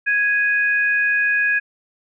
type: tone pair together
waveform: sine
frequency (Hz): 1661.2 / 2487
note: G#6 / D#7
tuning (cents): 0 / -1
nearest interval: perfect fifth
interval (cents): 699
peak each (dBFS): -16 / -22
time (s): 0.06-1.6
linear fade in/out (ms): 20
effects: none